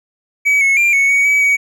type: tone with pitch steps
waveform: triangle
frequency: 2276 / 2191 / 2382 / 2214 / 2241 / 2280 / 2258 Hz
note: C#7 / C#7 / D7 / C#7 / C#7 / C#7 / C#7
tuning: +45 / -21 / +24 / -3 / +18 / +48 / +31 cents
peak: -8 dBFS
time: 0.45-1.57 s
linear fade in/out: 20 ms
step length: 160 ms
effects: none